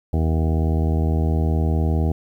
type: harmonic tone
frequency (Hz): 79.6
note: D#2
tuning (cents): +40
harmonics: 1 / 2 / 3 / 4 / 5 / 6 / 8 / 9 / 10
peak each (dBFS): -18 / -24 / -28 / -30 / -32 / -34 / -36 / -37 / -38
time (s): 0.13-2.12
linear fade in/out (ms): 5
effects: 9-bit